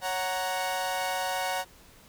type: chord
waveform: sawtooth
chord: F# major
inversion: second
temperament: equal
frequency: 554.4 / 740 / 932.3 Hz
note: C#5 / F#5 / A#5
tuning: 0 / 0 / 0 cents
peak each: -31 / -27 / -30 dBFS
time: 0.01-1.65 s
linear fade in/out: 50 ms
effects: pink hiss -55 dBFS RMS until 2.08 s